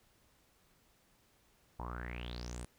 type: tone with low-pass filter sweep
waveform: sawtooth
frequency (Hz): 60.2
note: B1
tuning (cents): -44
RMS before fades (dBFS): -43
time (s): 1.79-2.65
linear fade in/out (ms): 5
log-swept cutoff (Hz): 880 to 9500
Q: 8.4
effects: pink hiss -70 dBFS RMS until 2.78 s